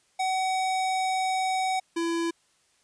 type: tone pair in turn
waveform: square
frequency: 754 / 335.2 Hz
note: F#5 / E4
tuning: +32 / +29 cents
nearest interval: octave + major second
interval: 1403 cents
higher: first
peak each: -25 / -26 dBFS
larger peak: first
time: 0.19-1.8 / 1.96-2.31 s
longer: first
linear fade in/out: 10 ms
effects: white hiss -66 dBFS RMS until 2.83 s + resampled to 22050 Hz